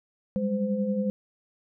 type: tone cluster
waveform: sine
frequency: 193.3 / 204.3 / 513 Hz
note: G3 / G#3 / C5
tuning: -24 / -28 / -34 cents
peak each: -33 / -26 / -30 dBFS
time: 0.36-1.1 s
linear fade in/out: 0 ms
effects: none